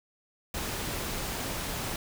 pink noise, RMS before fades -34 dBFS, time 0.54-1.96 s, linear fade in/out 2 ms, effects none

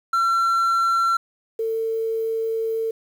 triangle / sine tone pair in turn, 1356 / 449 Hz, E6 / A4, +49 / +35 cents, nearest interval octave + perfect fifth, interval 1914 cents, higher first, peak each -15 / -21 dBFS, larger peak first, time 0.13-1.17 / 1.59-2.91 s, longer second, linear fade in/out 5 ms, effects 8-bit

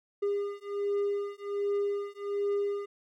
triangle beating tone pair, 404.2 / 405.5 Hz, G#4 / G#4, -47 / -41 cents, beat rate 1.3 Hz, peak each -30 dBFS, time 0.22-2.86 s, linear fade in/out 10 ms, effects none

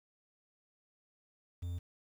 triangle tone, 87.31 Hz, F2, in tune, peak -34 dBFS, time 1.62-1.79 s, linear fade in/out 10 ms, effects 10-bit

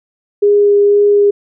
sine tone with vibrato, 408.5 Hz, G#4, 29 cents flat, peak -6 dBFS, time 0.42-1.31 s, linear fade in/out 10 ms, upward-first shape sine, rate 2 Hz, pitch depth 8 cents each way, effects none

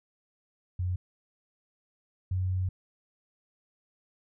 sine tone pair in turn, 90.5 / 92.56 Hz, F#2 / F#2, -38 / +1 cents, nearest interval unison, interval 39 cents, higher second, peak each -27 / -26 dBFS, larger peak second, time 0.79-0.96 / 2.31-2.69 s, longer second, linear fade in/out 5 ms, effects none

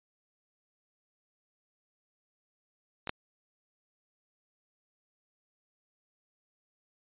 clicks, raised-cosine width 0.3 ms, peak -21 / -15 dBFS, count 2, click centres 3.073 / 3.094 s, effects resampled to 8000 Hz

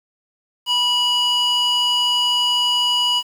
square tone with band-pass filter, 976 Hz, B5, 21 cents flat, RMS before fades -18 dBFS, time 0.66-3.23 s, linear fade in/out 50 ms, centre 3400 Hz, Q 3, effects 7-bit

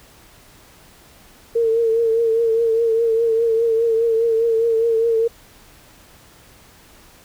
sine tone with vibrato, 455.8 Hz, A#4, 39 cents flat, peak -14 dBFS, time 1.55-5.28 s, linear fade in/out 10 ms, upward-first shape triangle, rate 4.9 Hz, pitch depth 49 cents each way, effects pink hiss -48 dBFS RMS until 7.24 s

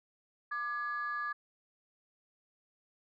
sine tone pair together, 1191 / 1684.3 Hz, D6 / G#6, +24 / +24 cents, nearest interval tritone, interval 600 cents, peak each -35 / -36 dBFS, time 0.51-1.33 s, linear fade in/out 10 ms, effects tanh soft clip ceiling -28 dBFS

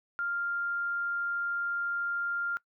sine tone, 1396.9 Hz, F6, in tune, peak -29 dBFS, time 0.19-2.57 s, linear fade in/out 0 ms, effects noise-tail reverb RT60 0.1 s tail -21 dB re dry

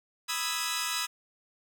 10% pulse chord, E major seventh, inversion second, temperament equal, 987.8 / 1244.5 / 1318.5 / 1661.2 Hz, B5 / D#6 / E6 / G#6, 0 / 0 / 0 / 0 cents, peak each -27 dBFS, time 0.28-1.07 s, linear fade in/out 20 ms, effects none

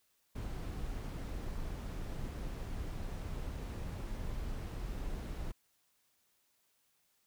brown noise, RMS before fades -40 dBFS, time 0.35-5.52 s, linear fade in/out 10 ms, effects white hiss -75 dBFS RMS until 7.26 s

